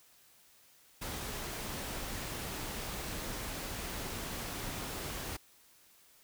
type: noise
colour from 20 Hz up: pink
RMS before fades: -40 dBFS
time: 1.01-5.37 s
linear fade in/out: 10 ms
effects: white hiss -63 dBFS RMS until 6.23 s